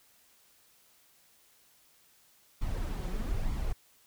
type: noise with flanger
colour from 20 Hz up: brown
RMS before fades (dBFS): -32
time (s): 2.61-3.73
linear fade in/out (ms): 10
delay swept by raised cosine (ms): 0.89 to 5.49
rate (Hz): 1.1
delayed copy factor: +0.5
effects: white hiss -64 dBFS RMS until 4.06 s